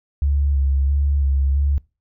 sine tone with vibrato, 69.7 Hz, C#2, 10 cents sharp, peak -15 dBFS, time 0.22-1.78 s, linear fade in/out 0 ms, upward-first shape square, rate 1.5 Hz, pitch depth 30 cents each way, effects noise-tail reverb RT60 0.3 s tail -24 dB re dry

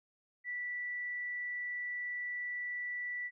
sine tone, 1963 Hz, B6, 11 cents flat, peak -36 dBFS, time 0.44-3.31 s, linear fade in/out 50 ms, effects none

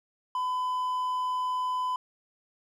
triangle tone, 1007 Hz, B5, 33 cents sharp, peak -25 dBFS, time 0.35-1.96 s, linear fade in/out 2 ms, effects none

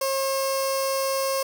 15% pulse tone with notch filter, 539 Hz, C#5, 49 cents flat, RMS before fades -25 dBFS, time 0.01-1.43 s, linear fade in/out 5 ms, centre 1800 Hz, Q 0.71, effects none

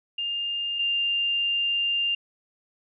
sine tone pair in turn, 2809 / 2797 Hz, F7 / F7, +9 / +2 cents, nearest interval unison, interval 7 cents, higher first, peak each -26 / -22 dBFS, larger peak second, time 0.18-0.79 / 0.79-2.15 s, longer second, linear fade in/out 5 ms, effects none

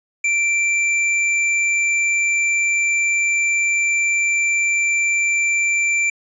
sine tone with tanh clipping, 2349 Hz, D7, in tune, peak -17 dBFS, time 0.24-6.1 s, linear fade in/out 5 ms, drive 17 dB, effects resampled to 22050 Hz

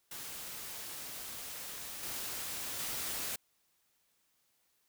white noise with level steps, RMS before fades -44 / -40 / -38 dBFS, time 0.11-3.36 s, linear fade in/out 5 ms, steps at 2.03 / 2.79 s, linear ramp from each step 2 ms, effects white hiss -75 dBFS RMS until 4.88 s

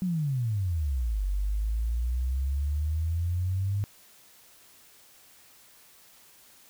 sine exponential two-way sweep, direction down then up, 190.7 to 47.03 to 102.5 Hz, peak -25 dBFS, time 0.02-3.84 s, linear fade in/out 0 ms, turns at 1.25 s, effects white hiss -56 dBFS RMS until 6.69 s

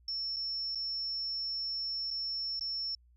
sine tone with dropouts, 5400 Hz, E8, 41 cents sharp, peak -33 dBFS, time 0.08-2.95 s, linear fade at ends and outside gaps 2 ms, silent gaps 0.362-0.366 / 0.749-0.755 / 2.105-2.11 / 2.595-2.609 s, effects added 60 Hz sine -60 dBFS peak until 3.16 s

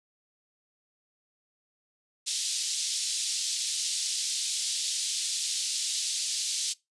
pink band-pass noise, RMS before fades -31 dBFS, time 2.26-6.74 s, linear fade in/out 20 ms, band 3700 to 9100 Hz, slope 24 dB/octave, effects noise-tail reverb RT60 0.2 s tail -22 dB re dry + resampled to 24000 Hz

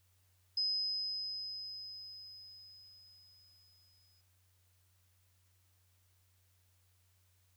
sine tone with exponential decay, 5050 Hz, D#8, 25 cents sharp, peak -30 dBFS, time 0.57-4.21 s, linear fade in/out 5 ms, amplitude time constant 790 ms, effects added 91 Hz sine -70 dBFS peak until 7.56 s + white hiss -75 dBFS RMS until 7.56 s

